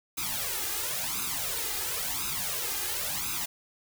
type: noise with flanger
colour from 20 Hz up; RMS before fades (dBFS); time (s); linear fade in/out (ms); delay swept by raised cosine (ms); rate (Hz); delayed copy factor
white; -32; 0.17-3.46; 10; 0.79 to 2.49; 0.96; +0.85
effects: none

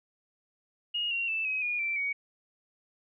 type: tone with pitch steps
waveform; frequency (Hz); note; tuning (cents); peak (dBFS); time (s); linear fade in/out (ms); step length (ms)
sine; 2867 / 2753 / 2644 / 2539 / 2439 / 2342 / 2249; F7 / F7 / E7 / D#7 / D#7 / D7 / C#7; +45 / -25 / +5 / +34 / -35 / -5 / +24; -28; 0.94-2.13; 10; 170
effects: none

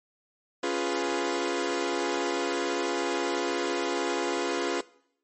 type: chord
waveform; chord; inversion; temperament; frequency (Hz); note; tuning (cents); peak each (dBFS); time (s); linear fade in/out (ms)
sawtooth; C# dominant seventh; none; equal; 277.2 / 349.2 / 415.3 / 493.9; C#4 / E#4 / G#4 / B4; 0 / 0 / 0 / 0; -30 / -26 / -29 / -29; 0.63-4.81; 5
effects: noise-tail reverb RT60 0.7 s tail -21 dB re dry + MP3 32 kbps

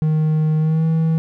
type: tone with pitch glide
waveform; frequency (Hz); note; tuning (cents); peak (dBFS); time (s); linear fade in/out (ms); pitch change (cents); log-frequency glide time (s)
triangle; 155.56 to 161.42; D#3 to E3; 0 to -36; -12; 0.02-1.18; 0; +64; 0.58-0.85
effects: none

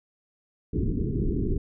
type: low-pass noise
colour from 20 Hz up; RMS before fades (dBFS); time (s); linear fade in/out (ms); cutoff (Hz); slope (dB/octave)
pink; -26; 0.73-1.58; 5; 430; 96
effects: none

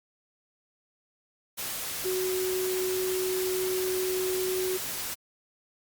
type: tone in noise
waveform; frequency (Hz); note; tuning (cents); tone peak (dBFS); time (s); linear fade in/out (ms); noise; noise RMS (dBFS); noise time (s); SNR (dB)
sine; 371.2; F#4; +6; -27; 2.04-4.78; 20; white; -34; 1.57-5.15; +4
effects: Opus 48 kbps

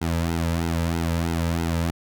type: tone with flanger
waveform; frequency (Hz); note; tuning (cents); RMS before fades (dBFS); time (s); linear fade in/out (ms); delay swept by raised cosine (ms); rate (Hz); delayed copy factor
sawtooth; 83.4; E2; +21; -24; 0.01-1.91; 10; 1.7 to 2.8; 3.1; -0.85
effects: none

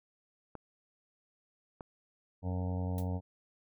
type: clicks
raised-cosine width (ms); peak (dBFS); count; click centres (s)
1; -29; 2; 0.553 / 1.808
type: harmonic tone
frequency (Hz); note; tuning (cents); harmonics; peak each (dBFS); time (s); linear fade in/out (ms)
91; F#2; -28; 1 / 2 / 3 / 5 / 6 / 7 / 8 / 9 / 10; -33 / -39 / -43 / -47 / -49 / -50 / -51 / -52 / -53; 2.42-3.21; 50
type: noise with exponential decay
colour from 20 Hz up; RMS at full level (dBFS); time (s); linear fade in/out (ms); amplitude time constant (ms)
blue; -43; 2.98-3.08; 2; 20
effects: none

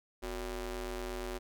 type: ring-modulated tone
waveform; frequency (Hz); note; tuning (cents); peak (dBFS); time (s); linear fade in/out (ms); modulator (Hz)
sawtooth; 205.3; G#3; -20; -30; 0.22-1.39; 20; 161
effects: none

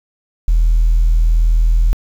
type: tone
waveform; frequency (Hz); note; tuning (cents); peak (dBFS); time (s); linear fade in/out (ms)
sine; 40.61; E1; -25; -7; 0.48-1.93; 0
effects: tanh soft clip ceiling -6 dBFS + 7-bit

